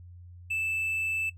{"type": "tone", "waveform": "triangle", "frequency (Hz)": 2637, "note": "E7", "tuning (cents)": 0, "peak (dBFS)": -26, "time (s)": [0.5, 1.3], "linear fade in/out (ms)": 10, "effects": ["noise-tail reverb RT60 0.1 s tail -17 dB re dry", "added 88 Hz sine -45 dBFS peak until 1.37 s"]}